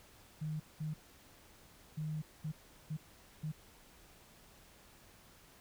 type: tone bursts at uneven times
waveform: sine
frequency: 154.3 Hz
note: D#3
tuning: 14 cents flat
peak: -36 dBFS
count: 6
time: 0.41-0.6 / 0.8-0.94 / 1.97-2.22 / 2.44-2.52 / 2.9-2.97 / 3.43-3.52 s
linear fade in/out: 10 ms
effects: pink hiss -61 dBFS RMS until 5.6 s